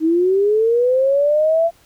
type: linear sweep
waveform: sine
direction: up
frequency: 311.1 to 679 Hz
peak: -12 dBFS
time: 0-1.71 s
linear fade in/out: 50 ms
effects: pink hiss -53 dBFS RMS until 1.85 s